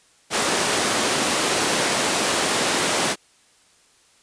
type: high-pass noise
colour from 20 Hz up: pink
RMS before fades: -21 dBFS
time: 0.3-3.16 s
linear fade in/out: 50 ms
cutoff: 270 Hz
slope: 12 dB/octave
effects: white hiss -57 dBFS RMS until 4.22 s + resampled to 22050 Hz